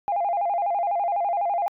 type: tone with vibrato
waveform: sine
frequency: 748 Hz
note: F#5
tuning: 19 cents sharp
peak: -20 dBFS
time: 0.08-1.68 s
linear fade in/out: 0 ms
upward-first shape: square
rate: 12 Hz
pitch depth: 140 cents each way
effects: tanh soft clip ceiling -17 dBFS